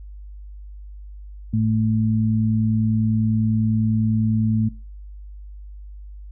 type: tone pair together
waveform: sine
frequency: 110 / 220 Hz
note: A2 / A3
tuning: 0 / 0 cents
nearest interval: octave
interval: 1200 cents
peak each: -19 / -20 dBFS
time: 1.53-4.69 s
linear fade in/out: 10 ms
effects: noise-tail reverb RT60 0.4 s tail -24 dB re dry + added 50 Hz sine -35 dBFS peak until 6.31 s